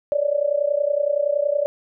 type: tone with amplitude modulation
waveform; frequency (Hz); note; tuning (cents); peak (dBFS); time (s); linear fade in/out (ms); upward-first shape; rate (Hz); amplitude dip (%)
sine; 579; D5; -25; -14; 0.12-1.66; 0; sine; 30.7; 85
effects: none